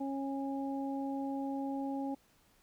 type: harmonic tone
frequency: 273.9 Hz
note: C#4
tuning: 21 cents flat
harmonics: 1 / 2 / 3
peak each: -35 / -44 / -42 dBFS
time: 0-2.15 s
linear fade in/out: 10 ms
effects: pink hiss -68 dBFS RMS until 2.62 s